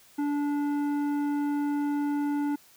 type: tone with tanh clipping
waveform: triangle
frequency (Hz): 289.9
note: D4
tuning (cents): -22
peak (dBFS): -27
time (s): 0.18-2.56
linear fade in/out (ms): 10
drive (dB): 15
effects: white hiss -57 dBFS RMS until 2.76 s